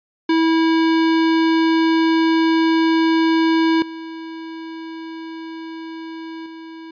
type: tone with level steps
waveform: square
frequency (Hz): 325.3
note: E4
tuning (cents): -23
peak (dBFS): -14 / -30 / -34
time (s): 0.29-6.91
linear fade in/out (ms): 5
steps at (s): 3.82 / 6.46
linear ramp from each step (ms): 2
effects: resampled to 11025 Hz